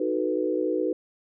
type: chord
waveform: sine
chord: B dominant seventh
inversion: first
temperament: equal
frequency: 311.1 / 370 / 440 / 493.9 Hz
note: D#4 / F#4 / A4 / B4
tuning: 0 / 0 / 0 / 0 cents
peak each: -28 / -28 / -31 / -28 dBFS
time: 0-0.93 s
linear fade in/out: 5 ms
effects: none